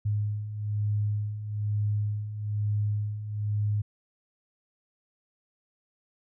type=beating tone pair; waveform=sine; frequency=103.7 / 104.8 Hz; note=G#2 / G#2; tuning=-2 / +16 cents; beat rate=1.1 Hz; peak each=-33 / -27 dBFS; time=0.05-3.82 s; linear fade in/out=10 ms; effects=none